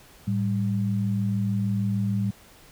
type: tone pair together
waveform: sine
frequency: 110 / 196.56 Hz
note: A2 / G3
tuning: 0 / +5 cents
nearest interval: minor seventh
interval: 1005 cents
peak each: -25 dBFS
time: 0.27-2.31 s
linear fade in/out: 10 ms
effects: pink hiss -52 dBFS RMS until 2.71 s